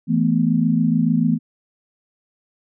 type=chord; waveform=sine; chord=E suspended fourth; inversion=none; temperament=equal; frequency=164.81 / 220 / 246.9 Hz; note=E3 / A3 / B3; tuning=0 / 0 / 0 cents; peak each=-19 dBFS; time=0.07-1.39 s; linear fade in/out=50 ms; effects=none